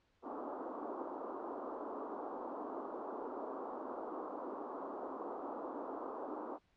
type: band-pass noise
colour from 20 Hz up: pink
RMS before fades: -44 dBFS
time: 0.22-6.59 s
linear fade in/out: 50 ms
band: 260 to 1200 Hz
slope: 48 dB/octave
effects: pink hiss -75 dBFS RMS until 6.76 s + low-pass 4000 Hz 12 dB/octave